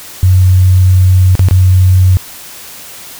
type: tone with dropouts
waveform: sine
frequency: 92.5 Hz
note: F#2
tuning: in tune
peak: -3 dBFS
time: 0.23-2.17 s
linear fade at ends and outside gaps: 0 ms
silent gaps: 1.353-1.394 / 1.486-1.51 s
effects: white hiss -30 dBFS RMS until 3.19 s